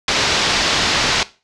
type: low-pass noise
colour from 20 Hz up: white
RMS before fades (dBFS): -17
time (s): 0.08-1.23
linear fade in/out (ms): 2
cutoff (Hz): 5400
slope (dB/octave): 24
effects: noise-tail reverb RT60 0.3 s tail -17 dB re dry + low-pass 9000 Hz 12 dB/octave